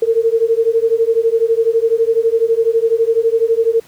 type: beating tone pair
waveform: sine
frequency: 449.6 / 461.6 Hz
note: A4 / A#4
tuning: +37 / -17 cents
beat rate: 12 Hz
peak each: -14 / -14 dBFS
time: 0.02-3.8 s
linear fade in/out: 5 ms
effects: pink hiss -46 dBFS RMS until 3.87 s + high-pass 80 Hz 12 dB/octave